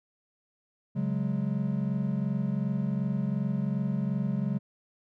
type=chord; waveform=triangle; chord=C# suspended fourth; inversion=none; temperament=equal; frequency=138.59 / 185 / 207.7 Hz; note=C#3 / F#3 / G#3; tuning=0 / 0 / 0 cents; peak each=-29 dBFS; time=0.95-4.59 s; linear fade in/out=20 ms; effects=none